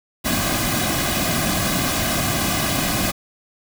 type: noise with comb filter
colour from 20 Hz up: pink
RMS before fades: -21 dBFS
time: 0.24-3.12 s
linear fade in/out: 20 ms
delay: 2.2 ms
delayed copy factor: -0.75
effects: none